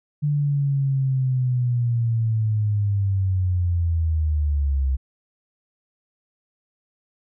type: linear sweep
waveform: sine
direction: down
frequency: 148 to 65.1 Hz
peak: -18 dBFS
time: 0.22-4.97 s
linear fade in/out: 20 ms
effects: none